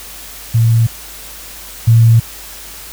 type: tone pair in turn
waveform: sine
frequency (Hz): 114.7 / 114.7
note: A#2 / A#2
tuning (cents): -28 / -28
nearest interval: unison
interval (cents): 0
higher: neither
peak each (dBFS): -7 / -4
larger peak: second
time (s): 0.54-0.87 / 1.87-2.2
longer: neither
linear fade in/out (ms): 10
effects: added 50 Hz sine -39 dBFS peak until 2.92 s + white hiss -32 dBFS RMS until 2.92 s